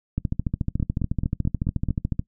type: two click trains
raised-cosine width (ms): 5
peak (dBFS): -11 / -12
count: 29 / 6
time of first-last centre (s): 0.18-2.194 / 0.8-1.887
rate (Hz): 13.9 / 4.6
effects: noise-tail reverb RT60 0.1 s tail -20 dB re dry